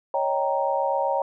sine chord, Eb dominant seventh, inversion third, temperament equal, 554.4 / 622.3 / 784 / 932.3 Hz, Db5 / Eb5 / G5 / Bb5, 0 / 0 / 0 / 0 cents, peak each -25 / -30 / -27 / -26 dBFS, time 0.14-1.22 s, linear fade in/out 2 ms, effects none

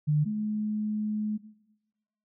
sine tone pair in turn, 150 / 212.6 Hz, D3 / G#3, +37 / +41 cents, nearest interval tritone, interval 604 cents, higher second, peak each -21 / -27 dBFS, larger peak first, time 0.07-0.25 / 0.25-1.38 s, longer second, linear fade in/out 20 ms, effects noise-tail reverb RT60 1.0 s tail -17 dB re dry

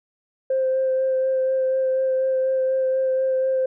sine tone with vibrato, 524 Hz, C5, 2 cents sharp, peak -17 dBFS, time 0.5-3.66 s, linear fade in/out 5 ms, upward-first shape sine, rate 4.1 Hz, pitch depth 12 cents each way, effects tanh soft clip ceiling -14 dBFS

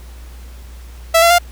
sawtooth tone with pitch steps, 660 / 679.7 / 700.1 Hz, E5 / F5 / F5, +2 / -47 / +4 cents, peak -4 dBFS, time 1.14-1.386 s, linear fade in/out 10 ms, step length 82 ms, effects added 60 Hz sine -32 dBFS peak until 1.51 s + pink hiss -45 dBFS RMS until 1.51 s

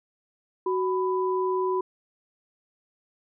sine tone pair together, 372.8 / 995.3 Hz, F#4 / B5, +13 / +13 cents, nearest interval octave + perfect fourth, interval 1700 cents, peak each -24 / -28 dBFS, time 0.66-1.81 s, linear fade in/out 5 ms, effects none

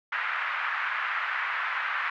pink band-pass noise, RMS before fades -30 dBFS, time 0.12-2.1 s, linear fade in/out 5 ms, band 1200 to 2100 Hz, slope 24 dB/octave, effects none

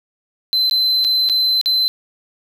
triangle tone with dropouts, 4062 Hz, B7, 48 cents sharp, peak -12 dBFS, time 0.53-1.88 s, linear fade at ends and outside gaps 0 ms, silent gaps 0.697-0.711 / 1.042-1.047 / 1.289-1.297 / 1.613-1.659 s, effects none

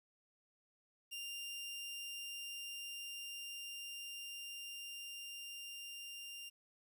sawtooth tone with level ramp, 2794 Hz, F7, in tune, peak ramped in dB -40 to -44 dBFS, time 1.11-6.5 s, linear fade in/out 20 ms, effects 12-bit

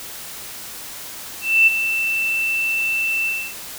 sine tone with ADSR envelope, 2667 Hz, E7, 20 cents sharp, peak -8 dBFS, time 1.41-3.55 s, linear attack 260 ms, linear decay 19 ms, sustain -10 dB, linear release 290 ms, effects white hiss -34 dBFS RMS until 3.78 s

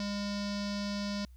square tone with low-pass filter, 203 Hz, G#3, 39 cents flat, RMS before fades -35 dBFS, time 0-1.25 s, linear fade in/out 2 ms, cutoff 5000 Hz, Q 5, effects added 62 Hz sine -50 dBFS peak until 1.36 s + white hiss -73 dBFS RMS until 1.36 s

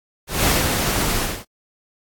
pink noise with ADSR envelope, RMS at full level -17 dBFS, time 0.27-1.45 s, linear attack 180 ms, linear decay 240 ms, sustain -4 dB, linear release 280 ms, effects AAC 64 kbps

